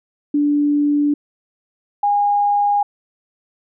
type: tone pair in turn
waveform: sine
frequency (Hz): 291.7 / 817.5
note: D4 / G#5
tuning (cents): -12 / -28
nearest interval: octave + tritone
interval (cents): 1784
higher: second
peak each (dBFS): -13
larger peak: neither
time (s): 0.34-1.14 / 2.03-2.83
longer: neither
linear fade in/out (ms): 5
effects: none